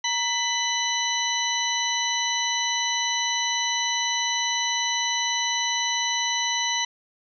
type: harmonic tone with a mistuned harmonic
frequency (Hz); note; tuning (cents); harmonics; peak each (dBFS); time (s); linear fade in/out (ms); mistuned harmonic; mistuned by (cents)
996; B5; +14; 1 / 2 / 3 / 4 / 6; -29 / -29 / -29 / -29 / -29; 0.04-6.85; 5; 1; -97
effects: none